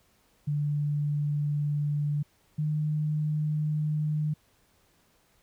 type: tone pair in turn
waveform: sine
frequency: 146.83 / 152.01 Hz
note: D3 / D#3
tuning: 0 / -40 cents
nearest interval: minor second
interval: 60 cents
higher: second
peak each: -25 dBFS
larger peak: neither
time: 0.47-2.23 / 2.58-4.34 s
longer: neither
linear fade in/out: 10 ms
effects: pink hiss -66 dBFS RMS until 5.42 s